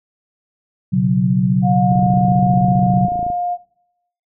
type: chord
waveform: sine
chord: B suspended second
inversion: none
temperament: equal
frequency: 123.47 / 138.59 / 185 Hz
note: B2 / C#3 / F#3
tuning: 0 / 0 / 0 cents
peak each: -19 / -18 / -14 dBFS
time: 0.92-3.08 s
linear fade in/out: 20 ms
type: tone with pitch glide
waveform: sine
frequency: 716 to 708.2 Hz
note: F5 to F5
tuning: +43 to +24 cents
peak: -17 dBFS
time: 1.62-3.58 s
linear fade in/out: 50 ms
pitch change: -19 cents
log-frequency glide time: 2.47-3.41 s
type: click train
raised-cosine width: 3 ms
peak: -17 dBFS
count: 39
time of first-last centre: 1.92-3.302 s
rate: 27.5 Hz
effects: noise-tail reverb RT60 0.8 s tail -20 dB re dry